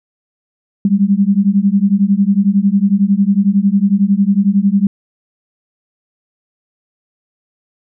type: beating tone pair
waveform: sine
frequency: 193.6 / 204.6 Hz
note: G3 / G#3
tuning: -21 / -26 cents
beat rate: 11 Hz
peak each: -12 dBFS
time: 0.85-4.87 s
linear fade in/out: 2 ms
effects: none